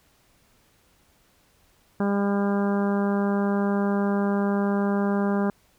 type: harmonic tone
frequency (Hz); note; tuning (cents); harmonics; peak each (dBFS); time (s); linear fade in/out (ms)
200.7; G3; +41; 1 / 2 / 3 / 4 / 5 / 6 / 7 / 8; -22 / -28 / -32 / -34 / -36 / -38 / -39 / -40; 2-5.5; 2
effects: pink hiss -62 dBFS RMS until 5.78 s